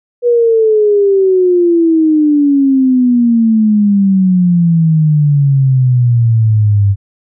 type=exponential sweep; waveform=sine; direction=down; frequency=487.4 to 98 Hz; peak=-6 dBFS; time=0.22-6.96 s; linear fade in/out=50 ms; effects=none